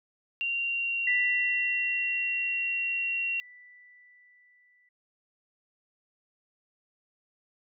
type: tone with pitch glide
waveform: sine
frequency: 2766 to 2742 Hz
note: F7 to F7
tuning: -17 to -32 cents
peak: -27 dBFS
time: 0.41-3.4 s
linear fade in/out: 0 ms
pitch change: -15 cents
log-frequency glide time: 0.64-1.4 s
type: tone with exponential decay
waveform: sine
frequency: 1975.5 Hz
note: B6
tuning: in tune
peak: -23 dBFS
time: 1.07-4.89 s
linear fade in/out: 5 ms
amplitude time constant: 830 ms
effects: none